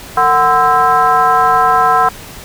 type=tone with frequency modulation; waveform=sine; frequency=1029 Hz; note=C6; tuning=29 cents flat; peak=-7 dBFS; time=0.17-2.09 s; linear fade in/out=5 ms; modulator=287 Hz; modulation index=1.4; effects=pink hiss -32 dBFS RMS until 2.44 s